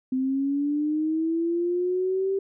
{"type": "linear sweep", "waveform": "sine", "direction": "up", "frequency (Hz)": [256.7, 392], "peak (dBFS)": -22, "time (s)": [0.12, 2.39], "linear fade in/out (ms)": 5, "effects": []}